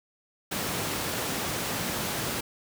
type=high-pass noise; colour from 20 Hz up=pink; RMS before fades=-31 dBFS; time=0.51-2.41 s; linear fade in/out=10 ms; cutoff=110 Hz; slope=12 dB/octave; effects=none